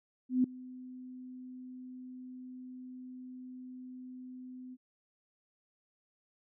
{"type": "tone with ADSR envelope", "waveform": "sine", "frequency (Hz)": 254, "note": "B3", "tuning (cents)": 49, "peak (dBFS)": -22, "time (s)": [0.29, 4.77], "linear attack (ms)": 150, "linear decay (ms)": 4, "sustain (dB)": -22, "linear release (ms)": 39, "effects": []}